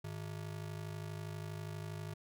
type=ring-modulated tone; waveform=square; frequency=129.5 Hz; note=C3; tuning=17 cents flat; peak=-39 dBFS; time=0.04-2.14 s; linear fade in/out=5 ms; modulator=26.2 Hz; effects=none